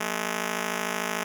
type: ring-modulated tone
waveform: 5% pulse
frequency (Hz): 213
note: G#3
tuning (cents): +44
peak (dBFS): -13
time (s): 0-1.24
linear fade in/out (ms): 10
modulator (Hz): 26.7
effects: none